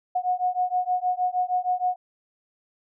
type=beating tone pair; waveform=sine; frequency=725 / 731.4 Hz; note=F#5 / F#5; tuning=-35 / -20 cents; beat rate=6.4 Hz; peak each=-25 dBFS; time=0.15-1.96 s; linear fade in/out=10 ms; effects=none